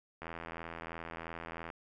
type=click train; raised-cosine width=0.5 ms; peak=-27 dBFS; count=124; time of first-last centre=0.22-1.702 s; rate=83 Hz; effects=none